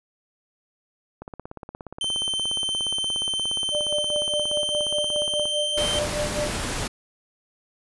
click train, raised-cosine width 1 ms, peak -22 dBFS, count 73, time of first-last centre 1.22-5.455 s, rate 17 Hz
45% pulse tone with pitch glide, 3100 to 3123 Hz, G7 to G7, -20 to -7 cents, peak -24 dBFS, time 2.01-5.99 s, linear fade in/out 2 ms, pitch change +13 cents, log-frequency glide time 4.09-5 s
sine tone with tremolo, 595 Hz, D5, 22 cents sharp, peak -23 dBFS, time 3.71-6.54 s, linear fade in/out 50 ms, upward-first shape sine, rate 4.9 Hz, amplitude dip 85%
pink noise, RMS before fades -28 dBFS, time 5.77-6.88 s, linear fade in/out 10 ms
effects resampled to 24000 Hz

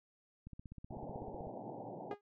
click train, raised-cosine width 5 ms, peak -36 dBFS, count 17, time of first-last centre 0.47-1.47 s, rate 16 Hz
white band-pass noise, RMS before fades -46 dBFS, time 0.9-2.15 s, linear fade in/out 20 ms, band 110 to 880 Hz, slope 96 dB/octave
sawtooth tone with exponential decay, 410 Hz, G#4, 22 cents flat, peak -33 dBFS, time 2.11-2.21 s, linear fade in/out 2 ms, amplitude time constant 21 ms
effects low-pass 2000 Hz 12 dB/octave + MP3 48 kbps

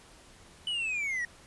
triangle linear sweep, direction down, 3000 to 1864.7 Hz, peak -28 dBFS, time 0.67-1.25 s, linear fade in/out 2 ms, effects pink hiss -55 dBFS RMS until 1.46 s + resampled to 24000 Hz

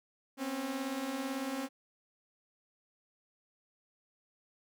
sawtooth beating tone pair, 252.8 / 270.8 Hz, B3 / C#4, +41 / -40 cents, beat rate 18 Hz, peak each -37 / -32 dBFS, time 0.37-1.69 s, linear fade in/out 50 ms, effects none

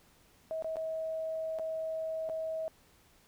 sine tone with dropouts, 641 Hz, E5, 49 cents flat, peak -33 dBFS, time 0.51-2.68 s, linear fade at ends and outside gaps 0 ms, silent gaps 0.623-0.645 / 0.758-0.768 / 1.587-1.595 / 2.29-2.297 s, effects pink hiss -64 dBFS RMS until 3.27 s

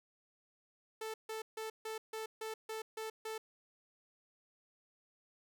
sawtooth tone bursts, 440 Hz, A4, in tune, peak -36 dBFS, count 9, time 1.01-3.38 s, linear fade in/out 5 ms, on 130 ms, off 150 ms, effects none

